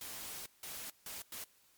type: noise bursts at uneven times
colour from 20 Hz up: white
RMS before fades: -45 dBFS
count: 4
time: 0.01-0.46 / 0.63-0.9 / 1.06-1.22 / 1.32-1.44 s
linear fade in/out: 2 ms
effects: white hiss -68 dBFS RMS until 1.77 s + MP3 96 kbps